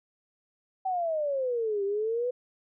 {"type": "exponential two-way sweep", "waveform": "sine", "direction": "down then up", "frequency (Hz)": [771, 392, 504], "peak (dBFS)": -26, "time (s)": [0.85, 2.31], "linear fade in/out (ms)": 10, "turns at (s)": 1.84, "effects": []}